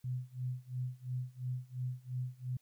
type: tone with tremolo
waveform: sine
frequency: 126.4 Hz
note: B2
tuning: 41 cents sharp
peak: -33 dBFS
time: 0.04-2.57 s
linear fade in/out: 5 ms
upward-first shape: sine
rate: 2.9 Hz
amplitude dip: 95%
effects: white hiss -74 dBFS RMS until 2.61 s